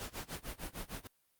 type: noise with tremolo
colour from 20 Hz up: pink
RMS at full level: -41 dBFS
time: 0-1.07 s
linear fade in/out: 0 ms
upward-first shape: sine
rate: 6.6 Hz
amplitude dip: 95%
effects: white hiss -75 dBFS RMS until 1.39 s + Opus 48 kbps